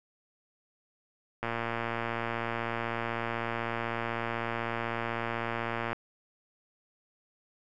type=click train; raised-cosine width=0.5 ms; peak=-17 dBFS; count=523; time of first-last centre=1.43-5.93 s; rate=116 Hz; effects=none

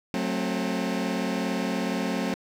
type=chord; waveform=sawtooth; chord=F# diminished; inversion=none; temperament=just; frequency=185 / 222 / 266.4 Hz; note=F#3 / A3 / C4; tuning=0 / +16 / +31 cents; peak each=-26 dBFS; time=0.14-2.34 s; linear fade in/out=0 ms; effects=low-pass 7000 Hz 12 dB/octave + 9-bit

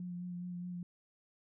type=tone with vibrato; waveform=sine; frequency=177.5 Hz; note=F3; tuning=28 cents sharp; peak=-39 dBFS; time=0-0.83 s; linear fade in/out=2 ms; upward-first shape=sine; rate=4.8 Hz; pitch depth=20 cents each way; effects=none

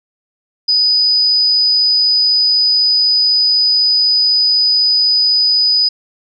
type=tone; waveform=sine; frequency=4978 Hz; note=D#8; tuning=in tune; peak=-9 dBFS; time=0.68-5.89 s; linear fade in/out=10 ms; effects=none

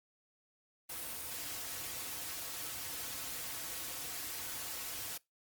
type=noise with comb filter; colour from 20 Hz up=white; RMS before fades=-42 dBFS; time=0.89-5.18 s; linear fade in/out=10 ms; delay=5 ms; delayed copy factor=-0.6; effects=noise-tail reverb RT60 0.2 s tail -24 dB re dry + Opus 32 kbps

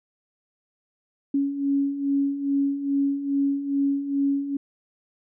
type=beating tone pair; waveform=sine; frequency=277.2 / 279.6 Hz; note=C#4 / C#4; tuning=0 / +15 cents; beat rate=2.4 Hz; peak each=-28 / -22 dBFS; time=1.34-4.57 s; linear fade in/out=5 ms; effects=none

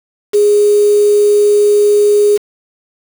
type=tone with quantisation; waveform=sine; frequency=413.5 Hz; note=G#4; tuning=8 cents flat; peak=-6 dBFS; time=0.33-2.38 s; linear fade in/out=20 ms; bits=4; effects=none

